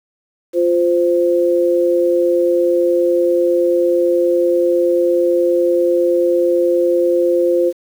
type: tone pair together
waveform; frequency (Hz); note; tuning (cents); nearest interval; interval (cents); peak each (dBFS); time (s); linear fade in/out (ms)
sine; 349.2 / 519.6; F4 / C5; 0 / -12; perfect fifth; 688; -14; 0.53-7.73; 50
effects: 7-bit